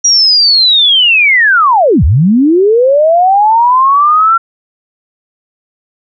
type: linear two-way sweep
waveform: sine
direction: down then up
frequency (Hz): 5780 to 61.74 to 1369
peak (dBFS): -4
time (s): 0.04-4.38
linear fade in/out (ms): 10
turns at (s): 2.04
effects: none